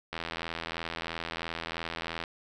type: click train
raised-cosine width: 0.3 ms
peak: -18 dBFS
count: 176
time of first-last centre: 0.13-2.238 s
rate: 83 Hz
effects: none